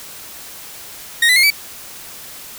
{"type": "tone with pitch steps", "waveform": "30% pulse", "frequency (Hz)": [1864.7, 1998.5, 2142, 2296], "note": ["A#6", "B6", "C7", "D7"], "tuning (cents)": [0, 20, 40, -40], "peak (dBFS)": -7, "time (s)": [1.22, 1.504], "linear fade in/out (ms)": 5, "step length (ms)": 71, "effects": ["white hiss -35 dBFS RMS until 2.58 s"]}